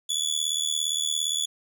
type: tone with amplitude modulation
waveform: 25% pulse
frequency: 3428 Hz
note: A7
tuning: 46 cents flat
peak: -17 dBFS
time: 0.09-1.46 s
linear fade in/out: 10 ms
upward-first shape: sine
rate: 77.4 Hz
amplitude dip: 85%
effects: none